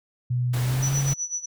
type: tone with pitch glide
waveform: sine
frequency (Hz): 123.47 to 137.79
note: B2 to C#3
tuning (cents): 0 to -10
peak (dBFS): -21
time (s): 0.3-1.14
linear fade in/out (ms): 10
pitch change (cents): +190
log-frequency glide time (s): 0.62-0.95
type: noise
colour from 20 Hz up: pink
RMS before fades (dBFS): -34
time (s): 0.53-1.14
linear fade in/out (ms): 10
type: tone with tremolo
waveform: sine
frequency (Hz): 5930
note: F#8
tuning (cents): +3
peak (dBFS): -24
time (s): 0.82-1.46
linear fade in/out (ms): 10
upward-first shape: sine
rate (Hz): 8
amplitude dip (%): 85
effects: none